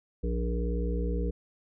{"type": "harmonic tone", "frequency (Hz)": 59, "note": "A#1", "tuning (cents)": 22, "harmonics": [1, 3, 5, 7, 8], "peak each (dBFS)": [-28, -35, -39, -39, -37], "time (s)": [0.23, 1.31], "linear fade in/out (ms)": 10, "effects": []}